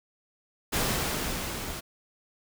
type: noise with level ramp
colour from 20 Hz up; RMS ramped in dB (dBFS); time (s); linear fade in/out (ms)
pink; -26 to -37; 0.72-1.81; 20
effects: none